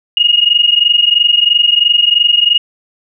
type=tone pair together; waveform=sine; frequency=2856 / 2879 Hz; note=F7 / F#7; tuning=+38 / -48 cents; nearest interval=unison; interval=14 cents; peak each=-10 dBFS; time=0.17-2.58 s; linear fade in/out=2 ms; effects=none